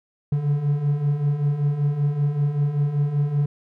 triangle beating tone pair, 141.1 / 146.3 Hz, C#3 / D3, +31 / -6 cents, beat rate 5.2 Hz, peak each -24 / -18 dBFS, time 0.32-3.46 s, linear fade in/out 5 ms, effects none

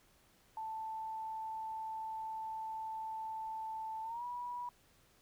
sine tone with pitch glide, 882 to 973 Hz, A5 to B5, +4 to -26 cents, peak -39 dBFS, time 0.57-4.69 s, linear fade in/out 2 ms, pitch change +170 cents, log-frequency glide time 4.03-4.24 s, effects pink hiss -68 dBFS RMS until 5.21 s

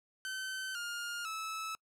sawtooth tone with pitch steps, 1533 / 1413.9 / 1304.1 Hz, G6 / F6 / E6, -39 / +21 / -19 cents, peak -34 dBFS, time 0.25-1.75 s, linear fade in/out 0 ms, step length 500 ms, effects noise-tail reverb RT60 0.1 s tail -26 dB re dry + low-pass 12000 Hz 12 dB/octave

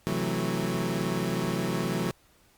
25% pulse chord, F# half-diminished seventh, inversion second, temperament equal with one note detuned, 130.81 / 164.81 / 183.83 / 220 Hz, C3 / E3 / F#3 / A3, 0 / 0 / -11 / 0 cents, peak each -30 / -29 / -27 / -30 dBFS, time 0.07-2.11 s, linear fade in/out 0 ms, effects pink hiss -62 dBFS RMS until 2.57 s + Opus 48 kbps

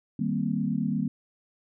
sine chord, C minor seventh, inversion first, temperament equal, 155.56 / 196 / 233.1 / 261.6 Hz, Eb3 / G3 / Bb3 / C4, 0 / 0 / 0 / 0 cents, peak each -31 / -29 / -29 / -33 dBFS, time 0.19-1.08 s, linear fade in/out 5 ms, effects none

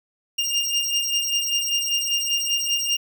25% pulse beating tone pair, 2806 / 2811.1 Hz, F7 / F7, +8 / +11 cents, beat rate 5.1 Hz, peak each -20 / -20 dBFS, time 0.38-2.97 s, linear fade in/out 10 ms, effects none

